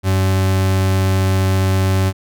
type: tone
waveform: 40% pulse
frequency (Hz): 95.2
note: F#2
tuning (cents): +50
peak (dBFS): -12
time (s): 0.03-2.13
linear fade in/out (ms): 50
effects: none